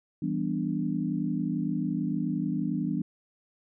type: chord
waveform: sine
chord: E minor seventh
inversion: none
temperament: equal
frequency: 164.81 / 196 / 246.9 / 293.7 Hz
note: E3 / G3 / B3 / D4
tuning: 0 / 0 / 0 / 0 cents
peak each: -32 dBFS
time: 0.22-3.02 s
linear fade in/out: 5 ms
effects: none